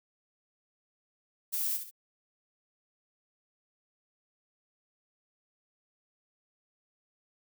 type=noise with echo; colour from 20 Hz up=violet; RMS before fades=-32 dBFS; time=1.52-1.78 s; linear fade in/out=20 ms; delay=66 ms; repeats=2; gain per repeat=-8 dB; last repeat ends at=1.912 s; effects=none

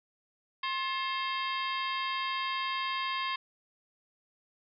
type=harmonic tone with a mistuned harmonic; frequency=532 Hz; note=C5; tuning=29 cents sharp; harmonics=2 / 3 / 4 / 5 / 6 / 7 / 8 / 9; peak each=-33 / -41 / -39 / -41 / -39 / -43 / -53 / -45 dBFS; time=0.63-3.36 s; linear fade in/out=5 ms; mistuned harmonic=3; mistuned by=+140 cents; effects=none

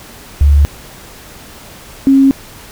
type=tone pair in turn; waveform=sine; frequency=71.8 / 271.1 Hz; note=D2 / C#4; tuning=-39 / -38 cents; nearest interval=octave + major seventh; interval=2301 cents; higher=second; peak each=-4 dBFS; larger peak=neither; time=0.41-0.65 / 2.07-2.31 s; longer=neither; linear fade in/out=0 ms; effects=pink hiss -35 dBFS RMS until 2.71 s

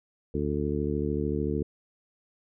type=harmonic tone; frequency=73.42 Hz; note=D2; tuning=in tune; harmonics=1 / 2 / 3 / 4 / 5 / 6; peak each=-33 / -33 / -33 / -33 / -33 / -33 dBFS; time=0.34-1.63 s; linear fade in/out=5 ms; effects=none

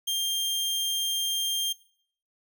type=tone; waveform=sawtooth; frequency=3193 Hz; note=G7; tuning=31 cents sharp; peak=-22 dBFS; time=0.07-1.73 s; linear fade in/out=10 ms; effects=noise-tail reverb RT60 0.6 s tail -20 dB re dry

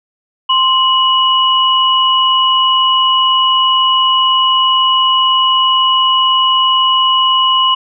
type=tone pair together; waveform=sine; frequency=1046 / 2931 Hz; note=C6 / F#7; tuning=-1 / -17 cents; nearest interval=octave + tritone; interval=1784 cents; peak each=-11 dBFS; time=0.49-7.75 s; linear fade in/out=10 ms; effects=none

